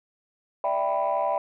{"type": "chord", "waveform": "sine", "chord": "E minor seventh", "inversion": "third", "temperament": "equal", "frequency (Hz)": [587.3, 659.3, 784, 987.8], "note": ["D5", "E5", "G5", "B5"], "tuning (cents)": [0, 0, 0, 0], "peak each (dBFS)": -27, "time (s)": [0.64, 1.38], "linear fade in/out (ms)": 2, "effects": ["tanh soft clip ceiling -16 dBFS"]}